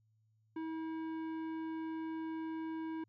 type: tone with tanh clipping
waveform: sine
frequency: 321.3 Hz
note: E4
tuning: 44 cents flat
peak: -40 dBFS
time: 0.56-3.04 s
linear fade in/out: 5 ms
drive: 13 dB
effects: added 109 Hz sine -70 dBFS peak until 3.08 s